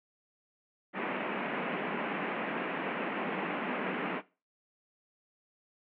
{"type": "band-pass noise", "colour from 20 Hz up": "pink", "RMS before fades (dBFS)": -35, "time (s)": [0.93, 4.22], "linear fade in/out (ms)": 50, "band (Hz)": [180, 2700], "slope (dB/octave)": 48, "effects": ["noise-tail reverb RT60 0.3 s tail -18 dB re dry"]}